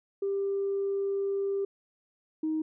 sine tone pair in turn, 395.4 / 313.8 Hz, G4 / D#4, +15 / +15 cents, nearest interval major third, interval 400 cents, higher first, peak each -26 dBFS, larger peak neither, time 0.22-1.65 / 2.43-2.62 s, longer first, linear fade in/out 5 ms, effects tanh soft clip ceiling -22 dBFS

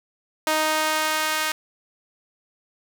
sawtooth tone with high-pass filter sweep, 311.1 Hz, D#4, in tune, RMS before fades -23 dBFS, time 0.47-1.52 s, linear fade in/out 2 ms, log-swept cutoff 690 to 1400 Hz, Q 0.94, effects none

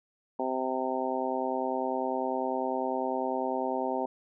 harmonic tone, 130 Hz, C3, 11 cents flat, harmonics 2 / 3 / 4 / 5 / 6 / 7, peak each -35 / -35 / -35 / -35 / -35 / -35 dBFS, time 0.39-4.06 s, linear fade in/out 5 ms, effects none

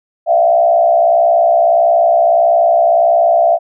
sine tone with frequency modulation, 677 Hz, E5, 46 cents sharp, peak -7 dBFS, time 0.26-3.59 s, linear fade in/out 50 ms, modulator 61.6 Hz, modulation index 0.98, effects none

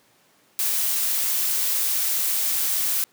blue noise, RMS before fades -23 dBFS, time 0.59-3.04 s, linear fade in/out 0 ms, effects pink hiss -59 dBFS RMS until 3.12 s + high-pass 200 Hz 12 dB/octave

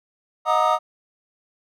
triangle tone cluster, 625 / 729 / 935 / 1213 / 1270 Hz, D#5 / F#5 / A#5 / D#6 / D#6, +8 / -26 / +5 / -44 / +35 cents, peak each -21 dBFS, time 0.45-0.79 s, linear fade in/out 50 ms, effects none

